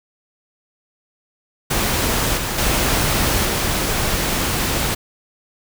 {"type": "noise with level steps", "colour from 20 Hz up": "pink", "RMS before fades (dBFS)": [-19, -23, -18, -20], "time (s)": [1.7, 4.95], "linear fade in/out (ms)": 10, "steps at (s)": [2.37, 2.58, 3.45], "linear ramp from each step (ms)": 5, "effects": []}